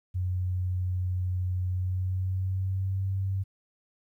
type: tone with pitch glide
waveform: sine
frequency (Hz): 91.3 to 96.28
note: F#2 to G2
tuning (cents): -23 to -31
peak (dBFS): -26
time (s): 0.14-3.44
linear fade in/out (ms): 20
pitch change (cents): +92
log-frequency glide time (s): 1.66-3.05
effects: 11-bit